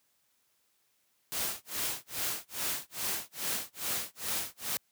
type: noise with tremolo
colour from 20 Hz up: white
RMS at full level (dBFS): -32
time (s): 1.32-4.77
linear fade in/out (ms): 0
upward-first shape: sine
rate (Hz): 2.4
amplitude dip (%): 100
effects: white hiss -73 dBFS RMS until 4.91 s + high-pass 60 Hz 12 dB/octave